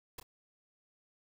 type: noise with echo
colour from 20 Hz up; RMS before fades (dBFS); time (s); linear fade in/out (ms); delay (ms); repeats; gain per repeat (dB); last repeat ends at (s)
pink; -44; 0.18-0.2; 5; 30; 1; -11; 0.23
effects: none